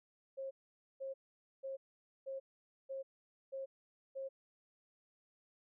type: tone bursts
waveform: sine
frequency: 538 Hz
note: C5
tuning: 48 cents sharp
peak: -40 dBFS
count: 7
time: 0.37-4.29 s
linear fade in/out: 20 ms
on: 140 ms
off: 490 ms
effects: none